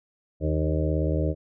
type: harmonic tone with a mistuned harmonic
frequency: 77.6 Hz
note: D#2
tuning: 4 cents flat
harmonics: 1 / 2 / 4 / 5 / 6 / 7 / 8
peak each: -25 / -28 / -30 / -34 / -34 / -32 / -35 dBFS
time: 0.4-1.35 s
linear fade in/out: 50 ms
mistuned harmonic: 4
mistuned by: -31 cents
effects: none